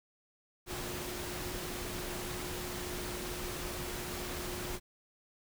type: tone in noise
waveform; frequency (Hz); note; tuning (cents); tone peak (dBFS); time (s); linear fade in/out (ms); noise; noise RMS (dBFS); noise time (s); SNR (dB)
sine; 358.6; F4; +46; -44; 0.66-4.8; 50; pink; -40; 0.66-4.8; -7
effects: none